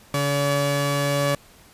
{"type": "tone pair together", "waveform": "sawtooth", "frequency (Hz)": [142.3, 570.5], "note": ["C#3", "C#5"], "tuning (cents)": [46, 50], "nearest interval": "2 octaves", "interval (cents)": 2404, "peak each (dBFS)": -19, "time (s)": [0.14, 1.35], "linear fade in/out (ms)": 2, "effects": ["pink hiss -51 dBFS RMS until 1.73 s", "resampled to 32000 Hz"]}